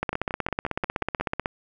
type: two click trains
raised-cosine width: 0.5 ms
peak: -14 / -10 dBFS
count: 7 / 24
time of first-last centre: 0.13-1.2 / 0.03-1.459 s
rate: 5.61 / 16.1 Hz
effects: none